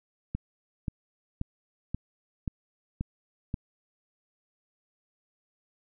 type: click train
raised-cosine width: 5 ms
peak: -18 dBFS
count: 7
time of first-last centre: 0.35-3.541 s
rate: 1.88 Hz
effects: none